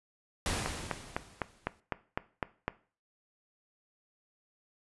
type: noise with exponential decay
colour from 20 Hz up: pink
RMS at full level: -31 dBFS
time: 0.46-1.8 s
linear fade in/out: 1 ms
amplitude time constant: 290 ms
type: click train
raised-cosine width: 0.5 ms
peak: -15 dBFS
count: 9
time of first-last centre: 0.66-2.68 s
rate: 3.96 Hz
effects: noise-tail reverb RT60 0.4 s tail -18 dB re dry + resampled to 24000 Hz